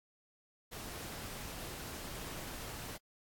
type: noise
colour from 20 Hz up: pink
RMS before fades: -45 dBFS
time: 0.71-2.98 s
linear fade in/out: 20 ms
effects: AAC 64 kbps